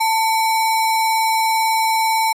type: tone with sample-and-hold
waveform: sine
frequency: 891 Hz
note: A5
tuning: 22 cents sharp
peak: -14 dBFS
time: 0-2.33 s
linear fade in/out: 10 ms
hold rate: 3150 Hz
effects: resampled to 32000 Hz

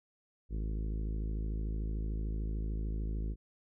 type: harmonic tone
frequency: 53.4 Hz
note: G#1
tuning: 49 cents sharp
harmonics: 1 / 2 / 3 / 4 / 5 / 6 / 7 / 8 / 9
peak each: -33 / -45 / -45 / -48 / -51 / -51 / -54 / -58 / -61 dBFS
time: 0.49-3.36 s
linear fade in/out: 50 ms
effects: none

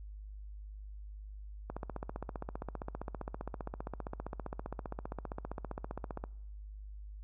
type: click train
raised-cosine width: 1 ms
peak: -25 dBFS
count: 70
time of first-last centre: 1.7-6.239 s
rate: 15.2 Hz
effects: noise-tail reverb RT60 0.9 s tail -25 dB re dry + added 51 Hz sine -44 dBFS peak until 7.23 s

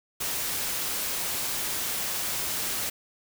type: noise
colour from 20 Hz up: white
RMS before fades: -30 dBFS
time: 0.2-2.9 s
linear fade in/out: 10 ms
effects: none

